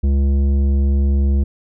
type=tone with tanh clipping; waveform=sine; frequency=69.3 Hz; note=C#2; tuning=in tune; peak=-14 dBFS; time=0.03-1.44 s; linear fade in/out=10 ms; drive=11 dB; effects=none